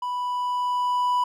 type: tone with level ramp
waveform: triangle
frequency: 987.8 Hz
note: B5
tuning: in tune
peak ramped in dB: -24 to -17 dBFS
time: 0.02-1.24 s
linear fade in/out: 5 ms
effects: none